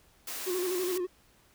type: high-pass noise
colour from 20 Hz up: white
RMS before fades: -38 dBFS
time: 0.27-0.98 s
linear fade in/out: 5 ms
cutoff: 220 Hz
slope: 96 dB/octave
type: tone with vibrato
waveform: triangle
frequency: 363 Hz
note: F#4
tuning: 33 cents flat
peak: -27 dBFS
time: 0.46-1.07 s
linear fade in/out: 20 ms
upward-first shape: square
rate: 12 Hz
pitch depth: 47 cents each way
effects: pink hiss -63 dBFS RMS until 1.54 s